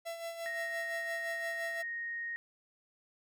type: tone with tremolo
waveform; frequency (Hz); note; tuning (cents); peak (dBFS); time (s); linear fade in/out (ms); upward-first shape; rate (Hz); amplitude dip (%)
45% pulse; 670; E5; +28; -37; 0.05-1.83; 20; sine; 5.8; 55
type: tone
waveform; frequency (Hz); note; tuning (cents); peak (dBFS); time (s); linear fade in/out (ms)
sine; 1864.7; A#6; 0; -36; 0.46-2.36; 0
effects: none